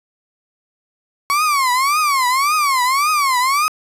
35% pulse tone with vibrato, 1108.7 Hz, C#6, in tune, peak -12 dBFS, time 1.3-3.68 s, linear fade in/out 0 ms, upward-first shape triangle, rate 1.8 Hz, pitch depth 230 cents each way, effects resampled to 32000 Hz + 8-bit

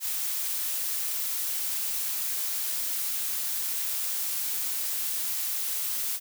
blue noise, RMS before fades -30 dBFS, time 0-6.2 s, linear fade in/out 50 ms, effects none

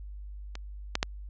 clicks, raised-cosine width 0.2 ms, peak -22 / -9 / -8 dBFS, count 3, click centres 0.554 / 0.954 / 1.029 s, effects added 50 Hz sine -39 dBFS peak until 1.29 s + resampled to 16000 Hz

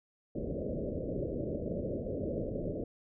white low-pass noise, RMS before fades -36 dBFS, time 0.35-2.84 s, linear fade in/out 5 ms, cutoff 610 Hz, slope 96 dB/octave, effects none

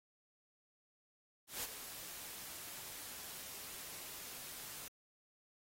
white noise with ADSR envelope, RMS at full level -40 dBFS, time 1.47-4.88 s, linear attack 160 ms, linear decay 33 ms, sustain -9 dB, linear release 4 ms, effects AAC 48 kbps

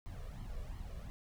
brown noise with flanger, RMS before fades -44 dBFS, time 0.06-1.1 s, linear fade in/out 0 ms, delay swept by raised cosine 0.95 to 1.78 ms, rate 2.8 Hz, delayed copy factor +0.75, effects none

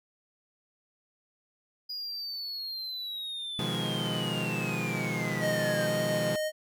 triangle linear sweep, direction down, 4913 to 1546 Hz, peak -33 dBFS, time 1.89-5.87 s, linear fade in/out 10 ms
sawtooth chord, F half-diminished seventh, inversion second, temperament equal with one note detuned, 125.34 / 155.56 / 174.61 / 207.7 Hz, Cb3 / Eb3 / F3 / Ab3, +26 / 0 / 0 / 0 cents, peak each -32 dBFS, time 3.59-6.36 s, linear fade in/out 0 ms
square tone with vibrato, 617 Hz, D#5, 15 cents flat, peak -29 dBFS, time 5.4-6.52 s, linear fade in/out 50 ms, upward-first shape sine, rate 2 Hz, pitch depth 9 cents each way
effects none

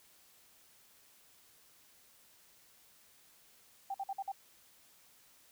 sine tone bursts, 784 Hz, G5, in tune, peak -35 dBFS, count 5, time 3.9-4.319 s, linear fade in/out 5 ms, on 43 ms, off 51 ms, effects white hiss -64 dBFS RMS until 5.51 s

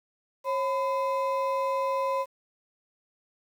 triangle ring-modulated tone, 775 Hz, G5, 20 cents flat, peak -20 dBFS, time 0.44-2.26 s, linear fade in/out 50 ms, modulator 233 Hz, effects 9-bit

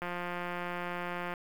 click train, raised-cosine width 0.5 ms, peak -22 dBFS, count 233, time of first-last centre 0.02-1.338 s, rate 176 Hz, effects 8-bit

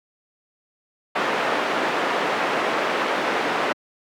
pink band-pass noise, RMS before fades -23 dBFS, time 1.15-3.73 s, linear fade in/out 10 ms, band 400 to 2100 Hz, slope 12 dB/octave, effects high-pass 150 Hz 12 dB/octave

